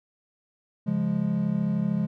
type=chord; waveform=triangle; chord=Db major; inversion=none; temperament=equal; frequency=138.59 / 174.61 / 207.7 Hz; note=Db3 / F3 / Ab3; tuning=0 / 0 / 0 cents; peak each=-29 / -25 / -24 dBFS; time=0.86-2.07 s; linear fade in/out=20 ms; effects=none